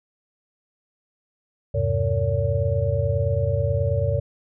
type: tone cluster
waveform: sine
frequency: 81.1 / 99.4 / 128.8 / 458.6 / 568 Hz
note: E2 / G2 / C3 / A#4 / C#5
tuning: -28 / +25 / -27 / -28 / +42 cents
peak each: -27 / -23 / -26 / -30 / -25 dBFS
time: 1.74-4.2 s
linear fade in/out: 10 ms
effects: none